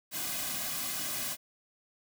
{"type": "noise with comb filter", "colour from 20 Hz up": "white", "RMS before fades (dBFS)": -35, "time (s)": [0.11, 1.37], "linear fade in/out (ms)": 50, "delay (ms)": 2.2, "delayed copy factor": -0.9, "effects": []}